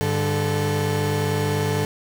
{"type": "tone cluster", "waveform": "35% pulse", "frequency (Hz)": [100.1, 148.9, 436.2], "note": ["G2", "D3", "A4"], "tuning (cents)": [37, 24, -15], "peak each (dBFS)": -23, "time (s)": [0.01, 1.85], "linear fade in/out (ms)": 0, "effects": []}